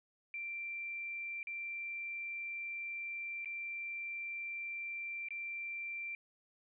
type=tone with dropouts; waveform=sine; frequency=2356 Hz; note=D7; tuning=5 cents sharp; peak=-39 dBFS; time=0.34-6.15 s; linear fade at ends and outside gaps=1 ms; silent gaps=1.43-1.471 / 3.447-3.457 / 5.286-5.306 s; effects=none